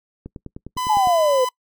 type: click train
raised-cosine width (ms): 3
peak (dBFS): -20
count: 9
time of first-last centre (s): 0.26-1.072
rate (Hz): 9.85
type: tone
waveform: 45% pulse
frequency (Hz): 1006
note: B5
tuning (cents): +32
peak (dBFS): -22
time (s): 0.77-1.49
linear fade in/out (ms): 5
type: exponential sweep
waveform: sine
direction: down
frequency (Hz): 880 to 495.1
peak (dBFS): -14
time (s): 0.89-1.45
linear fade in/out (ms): 10
effects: noise-tail reverb RT60 0.1 s tail -24 dB re dry + MP3 96 kbps